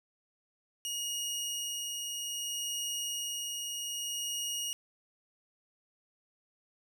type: tone with tremolo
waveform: 20% pulse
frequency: 2875 Hz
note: F7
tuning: 50 cents sharp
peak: -28 dBFS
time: 0.85-4.73 s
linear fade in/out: 0 ms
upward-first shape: sine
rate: 0.62 Hz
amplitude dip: 25%
effects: none